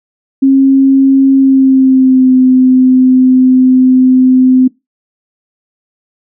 sine tone with pitch glide, 270 to 256.8 Hz, C#4 to C4, -45 to -32 cents, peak -3 dBFS, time 0.42-4.68 s, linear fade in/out 10 ms, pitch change -87 cents, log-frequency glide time 1.33-2.34 s, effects noise-tail reverb RT60 0.2 s tail -21 dB re dry

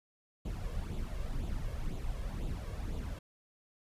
brown noise with flanger, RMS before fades -37 dBFS, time 0.45-3.19 s, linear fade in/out 5 ms, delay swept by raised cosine 0.27 to 1.87 ms, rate 2 Hz, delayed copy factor +0.6, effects resampled to 32000 Hz

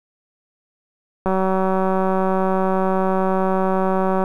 click train, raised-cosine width 1 ms, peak -7 dBFS, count 564, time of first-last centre 1.26-4.239 s, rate 189 Hz, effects 8-bit

